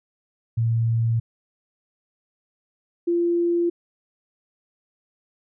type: tone pair in turn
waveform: sine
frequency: 114.8 / 344 Hz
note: A#2 / F4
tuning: -26 / -26 cents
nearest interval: octave + perfect fifth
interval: 1900 cents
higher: second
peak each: -18 dBFS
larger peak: neither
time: 0.57-1.2 / 3.07-3.7 s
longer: neither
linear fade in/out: 10 ms
effects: none